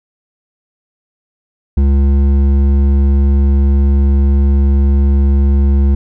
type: tone with hard clipping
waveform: sine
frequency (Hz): 69.3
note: C#2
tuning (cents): 0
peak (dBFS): -9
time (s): 1.77-5.95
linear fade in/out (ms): 5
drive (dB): 9
effects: none